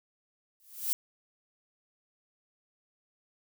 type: noise with exponential growth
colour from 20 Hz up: violet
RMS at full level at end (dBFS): -26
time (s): 0.6-0.93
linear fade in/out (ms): 0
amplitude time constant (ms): 71
effects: none